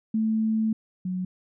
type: tone pair in turn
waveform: sine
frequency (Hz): 220 / 183.72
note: A3 / F#3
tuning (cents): 0 / -12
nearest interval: minor third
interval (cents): 312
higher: first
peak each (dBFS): -21 / -26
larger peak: first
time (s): 0.14-0.73 / 1.05-1.25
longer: first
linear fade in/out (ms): 5
effects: none